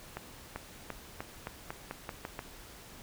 accelerating click train, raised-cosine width 0.5 ms, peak -22 dBFS, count 10, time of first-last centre 0.17-2.391 s, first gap 390 ms, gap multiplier 0.88, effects pink hiss -51 dBFS RMS until 3.02 s

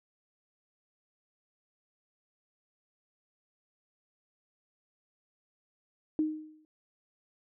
sine tone with exponential decay, 309.7 Hz, D#4, 8 cents flat, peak -23 dBFS, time 6.19-6.65 s, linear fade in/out 1 ms, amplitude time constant 100 ms, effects none

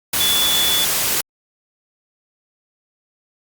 sine tone in noise, 3450 Hz, A7, 35 cents flat, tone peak -17 dBFS, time 0.2-0.85 s, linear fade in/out 5 ms, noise white, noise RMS -19 dBFS, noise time 0.13-1.21 s, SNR -1 dB, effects Opus 48 kbps

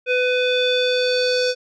square tone with low-pass filter sweep, 500 Hz, B4, 21 cents sharp, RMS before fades -19 dBFS, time 0.06-1.55 s, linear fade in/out 50 ms, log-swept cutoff 2700 to 5100 Hz, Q 5, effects none

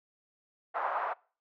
white band-pass noise, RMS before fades -33 dBFS, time 0.74-1.14 s, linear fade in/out 20 ms, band 660 to 1200 Hz, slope 24 dB/octave, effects noise-tail reverb RT60 0.4 s tail -24 dB re dry

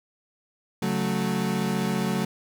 35% pulse chord, F# minor, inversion second, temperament equal, 138.59 / 185 / 220 Hz, C#3 / F#3 / A3, 0 / 0 / 0 cents, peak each -30 / -25 / -26 dBFS, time 0.82-2.25 s, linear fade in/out 5 ms, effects none

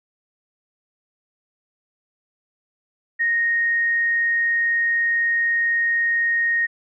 sine tone, 1862 Hz, A#6, 2 cents flat, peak -17 dBFS, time 3.19-6.67 s, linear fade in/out 20 ms, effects none

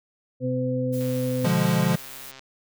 harmonic tone, 127.2 Hz, C3, 48 cents flat, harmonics 1 / 2 / 4, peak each -27 / -27 / -27 dBFS, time 0.4-1.5 s, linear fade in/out 50 ms
blue noise, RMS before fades -41 dBFS, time 0.92-2.32 s, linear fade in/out 20 ms
click train, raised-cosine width 0.2 ms, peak -26 dBFS, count 185, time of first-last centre 1.01-2.393 s, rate 133 Hz
square chord, B diminished seventh, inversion none, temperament equal, 123.47 / 146.83 / 174.61 / 207.7 Hz, B2 / D3 / F3 / Ab3, 0 / 0 / 0 / 0 cents, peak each -28 / -26 / -23 / -27 dBFS, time 1.44-1.96 s, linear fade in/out 10 ms
effects none

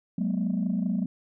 sine tone cluster, 185.8 / 210.6 / 241.4 Hz, F#3 / G#3 / B3, +7 / +24 / -39 cents, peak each -26 / -28 / -29 dBFS, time 0.18-1.06 s, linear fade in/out 5 ms, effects tanh soft clip ceiling -19 dBFS

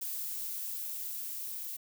violet noise with level ramp, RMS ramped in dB -37 to -40 dBFS, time 0.01-1.77 s, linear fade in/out 10 ms, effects none

